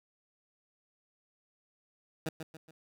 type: tone with echo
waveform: 15% pulse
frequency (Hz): 159.4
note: D#3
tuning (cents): +42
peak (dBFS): -26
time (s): 2.26-2.29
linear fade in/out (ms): 2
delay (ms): 140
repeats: 3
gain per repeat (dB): -7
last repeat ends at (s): 2.71
effects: none